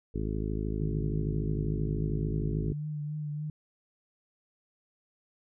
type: harmonic tone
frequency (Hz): 53.1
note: G#1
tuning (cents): +39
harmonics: 1 / 2 / 3 / 4 / 5 / 6 / 7 / 8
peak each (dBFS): -33 / -36 / -38 / -39 / -40 / -41 / -41 / -42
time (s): 0.14-2.73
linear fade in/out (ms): 10
type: tone with vibrato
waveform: sine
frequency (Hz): 150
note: D3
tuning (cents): +37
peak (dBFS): -32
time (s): 0.81-3.5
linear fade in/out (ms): 2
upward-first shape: triangle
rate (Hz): 3.5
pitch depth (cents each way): 35
effects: none